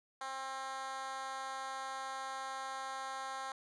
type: tone with high-pass filter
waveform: 10% pulse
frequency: 266.4 Hz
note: C4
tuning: 31 cents sharp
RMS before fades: -42 dBFS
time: 0.21-3.52 s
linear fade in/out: 2 ms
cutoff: 850 Hz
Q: 1.8
effects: resampled to 22050 Hz